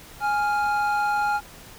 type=tone pair together; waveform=triangle; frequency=830.6 / 1396.9 Hz; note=G#5 / F6; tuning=0 / 0 cents; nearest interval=major sixth; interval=900 cents; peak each=-20 / -24 dBFS; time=0.2-1.41 s; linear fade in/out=50 ms; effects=pink hiss -45 dBFS RMS until 1.78 s